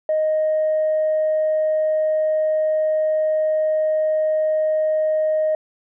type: tone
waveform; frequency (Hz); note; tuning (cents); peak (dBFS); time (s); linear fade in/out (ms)
sine; 622.3; D#5; 0; -15; 0.09-5.55; 2
effects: tanh soft clip ceiling -13 dBFS